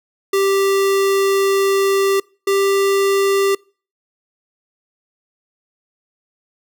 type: tone pair in turn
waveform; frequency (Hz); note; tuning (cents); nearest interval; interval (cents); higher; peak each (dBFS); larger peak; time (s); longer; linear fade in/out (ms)
square; 392 / 394; G4 / G4; 0 / +9; unison; 9; second; -14; neither; 0.33-2.2 / 2.47-3.55; first; 5
effects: noise-tail reverb RT60 0.4 s tail -26 dB re dry